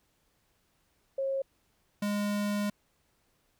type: tone pair in turn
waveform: sine / square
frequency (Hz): 541 / 205.6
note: C#5 / G#3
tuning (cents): -42 / -17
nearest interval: octave + perfect fourth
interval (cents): 1675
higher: first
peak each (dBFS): -28 / -29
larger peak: first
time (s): 1.18-1.42 / 2.02-2.7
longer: second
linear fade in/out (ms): 5
effects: pink hiss -72 dBFS RMS until 3.59 s